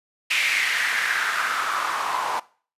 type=noise with band-pass filter sweep; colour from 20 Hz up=white; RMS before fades=-24 dBFS; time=0.3-2.4 s; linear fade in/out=10 ms; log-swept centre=2400 to 900 Hz; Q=4; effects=noise-tail reverb RT60 0.4 s tail -20 dB re dry + resampled to 32000 Hz

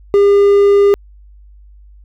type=tone; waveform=triangle; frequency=402.9 Hz; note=G4; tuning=48 cents sharp; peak=-4 dBFS; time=0.14-0.94 s; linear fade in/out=0 ms; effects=added 50 Hz sine -38 dBFS peak until 2.04 s

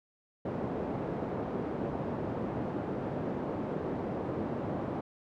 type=band-pass noise; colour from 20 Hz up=pink; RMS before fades=-35 dBFS; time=0.45-5.01 s; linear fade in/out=5 ms; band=160 to 640 Hz; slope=12 dB/octave; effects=none

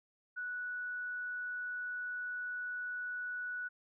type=tone; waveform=sine; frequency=1475 Hz; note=F#6; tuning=6 cents flat; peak=-37 dBFS; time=0.36-3.69 s; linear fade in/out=20 ms; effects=none

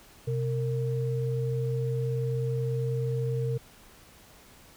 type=tone pair together; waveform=sine; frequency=128.3 / 459.5 Hz; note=C3 / A#4; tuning=-34 / -25 cents; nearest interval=octave + minor seventh; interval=2209 cents; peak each=-27 / -32 dBFS; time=0.27-3.58 s; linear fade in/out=10 ms; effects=pink hiss -54 dBFS RMS until 4.76 s

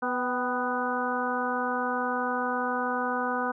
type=harmonic tone with a mistuned harmonic; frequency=247.9 Hz; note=B3; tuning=7 cents sharp; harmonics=1 / 2 / 3 / 4 / 5 / 6; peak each=-33 / -33 / -33 / -33 / -33 / -33 dBFS; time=0.02-3.52 s; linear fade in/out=10 ms; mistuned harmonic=3; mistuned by=+44 cents; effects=none

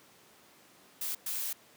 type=noise bursts at uneven times; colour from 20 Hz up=blue; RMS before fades=-35 dBFS; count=2; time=1.01-1.15 / 1.26-1.53 s; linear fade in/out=5 ms; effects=pink hiss -59 dBFS RMS until 1.76 s + high-pass 200 Hz 12 dB/octave

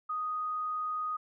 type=tone; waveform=sine; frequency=1244.5 Hz; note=D#6; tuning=in tune; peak=-31 dBFS; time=0.09-1.17 s; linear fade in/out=10 ms; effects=none

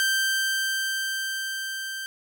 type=tone with level ramp; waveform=sawtooth; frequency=1566 Hz; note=G6; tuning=2 cents flat; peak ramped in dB=-17 to -28 dBFS; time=0-2.06 s; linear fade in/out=0 ms; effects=none

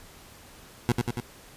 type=tone with echo; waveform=20% pulse; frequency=120.3 Hz; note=B2; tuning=45 cents flat; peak=-15 dBFS; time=0.89-0.92 s; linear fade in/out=0 ms; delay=94 ms; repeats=3; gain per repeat=-3 dB; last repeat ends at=1.202 s; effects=pink hiss -50 dBFS RMS until 1.56 s + resampled to 32000 Hz

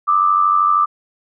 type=tone pair together; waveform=sine; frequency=1186 / 1279 Hz; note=D6 / D#6; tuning=+17 / +47 cents; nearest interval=minor second; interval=130 cents; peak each=-12 / -18 dBFS; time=0.07-0.86 s; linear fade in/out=20 ms; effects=none

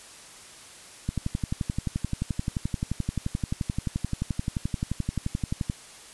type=click train; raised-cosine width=5 ms; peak=-14 dBFS; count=54; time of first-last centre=1.09-5.699 s; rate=11.5 Hz; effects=white hiss -47 dBFS RMS until 6.13 s + resampled to 24000 Hz

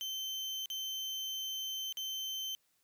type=tone with dropouts; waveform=35% pulse; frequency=3093 Hz; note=G7; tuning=24 cents flat; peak=-35 dBFS; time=0.01-2.55 s; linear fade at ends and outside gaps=0 ms; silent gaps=0.658-0.701 / 1.925-1.971 s; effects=white hiss -75 dBFS RMS until 2.83 s

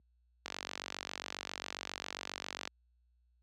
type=click train; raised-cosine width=0.2 ms; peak=-20 dBFS; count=106; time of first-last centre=0.46-2.675 s; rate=47.4 Hz; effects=added 60 Hz sine -48 dBFS peak until 3.42 s + high-pass 200 Hz 12 dB/octave

